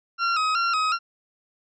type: tone with vibrato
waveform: 40% pulse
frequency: 1318.5 Hz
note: E6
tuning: in tune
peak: -20 dBFS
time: 0.18-0.99 s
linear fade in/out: 50 ms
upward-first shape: square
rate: 2.7 Hz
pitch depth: 70 cents each way
effects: resampled to 16000 Hz